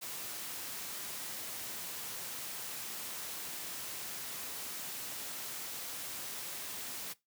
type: noise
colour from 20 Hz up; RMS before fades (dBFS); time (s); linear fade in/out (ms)
white; -42; 0.01-7.14; 20
effects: noise-tail reverb RT60 0.2 s tail -20 dB re dry + high-pass 100 Hz 12 dB/octave